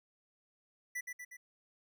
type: tone with echo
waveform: square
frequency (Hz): 1975.5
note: B6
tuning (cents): 0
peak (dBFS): -37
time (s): 0.95-1.01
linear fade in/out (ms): 10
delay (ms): 120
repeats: 3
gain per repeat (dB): -4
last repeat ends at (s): 1.37
effects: none